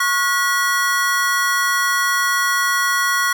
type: tone cluster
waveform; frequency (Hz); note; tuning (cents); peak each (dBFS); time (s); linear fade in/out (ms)
square; 1102 / 1442 / 1937; C#6 / F#6 / B6; -11 / -45 / -34; -21; 0-3.33; 5
effects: none